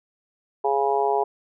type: harmonic tone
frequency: 138.59 Hz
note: C#3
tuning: in tune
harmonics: 3 / 4 / 5 / 6 / 7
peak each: -23 / -33 / -25 / -24 / -28 dBFS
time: 0.64-1.24 s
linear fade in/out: 10 ms
effects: none